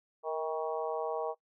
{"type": "harmonic tone with a mistuned harmonic", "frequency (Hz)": 159, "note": "D#3", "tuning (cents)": 38, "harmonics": [3, 4, 5, 6, 7], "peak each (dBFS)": [-35, -37, -39, -41, -42], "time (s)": [0.23, 1.35], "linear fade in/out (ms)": 50, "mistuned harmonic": 3, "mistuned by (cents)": -28, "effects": ["noise-tail reverb RT60 0.1 s tail -21 dB re dry"]}